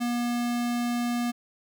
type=tone; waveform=square; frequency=240 Hz; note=B3; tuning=49 cents flat; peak=-26 dBFS; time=0-1.32 s; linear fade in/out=20 ms; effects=none